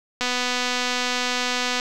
click train, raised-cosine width 0.2 ms, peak -7 dBFS, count 395, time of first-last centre 0.21-1.799 s, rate 248 Hz, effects none

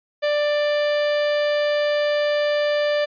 45% pulse tone, 590 Hz, D5, 8 cents sharp, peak -18 dBFS, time 0.22-3.06 s, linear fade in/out 20 ms, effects resampled to 11025 Hz

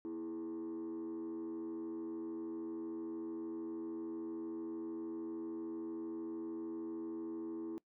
sine tone with frequency modulation, 329.6 Hz, E4, in tune, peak -37 dBFS, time 0.05-7.78 s, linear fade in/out 0 ms, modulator 86.9 Hz, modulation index 0.6, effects noise-tail reverb RT60 0.1 s tail -23 dB re dry + tanh soft clip ceiling -39 dBFS

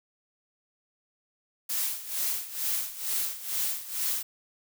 blue noise with tremolo, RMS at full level -28 dBFS, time 1.69-4.23 s, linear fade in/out 10 ms, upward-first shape sine, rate 2.2 Hz, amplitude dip 80%, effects none

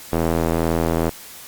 square tone with band-pass filter, 41.15 Hz, E1, 2 cents flat, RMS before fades -20 dBFS, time 0.12-1.1 s, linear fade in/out 10 ms, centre 480 Hz, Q 0.81, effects white hiss -39 dBFS RMS until 1.47 s + Opus 48 kbps

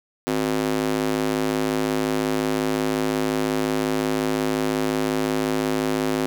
square tone with high-pass filter, 52.8 Hz, G#1, 29 cents sharp, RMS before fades -23 dBFS, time 0.27-6.26 s, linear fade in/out 0 ms, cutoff 290 Hz, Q 2, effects none

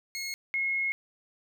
20% pulse / sine tone pair in turn, 2165 / 2165 Hz, C#7 / C#7, -41 / -41 cents, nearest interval unison, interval 0 cents, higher neither, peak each -28 / -26 dBFS, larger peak second, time 0.15-0.34 / 0.54-0.92 s, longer second, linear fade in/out 0 ms, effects none

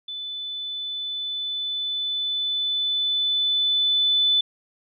sine tone with level ramp, 3500 Hz, A7, 10 cents flat, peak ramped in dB -30 to -16 dBFS, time 0.08-4.41 s, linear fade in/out 5 ms, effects none

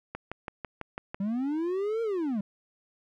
click train, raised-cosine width 0.5 ms, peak -20 dBFS, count 7, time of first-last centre 0.15-1.145 s, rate 6.03 Hz
triangle linear two-way sweep, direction up then down, 189.5 to 466.3 to 189.5 Hz, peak -25 dBFS, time 1.2-2.41 s, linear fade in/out 5 ms, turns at 2.02 s
effects none

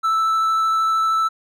triangle tone with vibrato, 1318.5 Hz, E6, in tune, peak -14 dBFS, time 0.03-1.29 s, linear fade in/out 20 ms, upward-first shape triangle, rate 13 Hz, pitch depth 9 cents each way, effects none

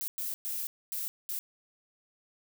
violet noise bursts at uneven times, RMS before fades -35 dBFS, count 5, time 0.01-0.08 / 0.18-0.34 / 0.45-0.67 / 0.92-1.08 / 1.29-1.39 s, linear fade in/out 0 ms, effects none

